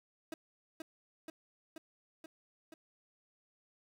30% pulse tone with echo, 320 Hz, D#4, 49 cents sharp, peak -37 dBFS, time 0.32-0.34 s, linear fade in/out 2 ms, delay 480 ms, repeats 5, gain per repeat -2 dB, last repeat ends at 2.74 s, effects none

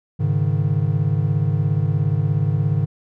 triangle chord, Ab suspended fourth, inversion none, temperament equal, 103.83 / 138.59 / 155.56 Hz, Ab2 / Db3 / Eb3, 0 / 0 / 0 cents, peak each -19 dBFS, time 0.19-2.86 s, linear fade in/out 20 ms, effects none

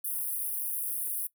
pink high-pass noise, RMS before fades -33 dBFS, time 0.04-1.27 s, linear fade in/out 5 ms, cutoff 9500 Hz, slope 96 dB/octave, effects noise-tail reverb RT60 0.1 s tail -19 dB re dry

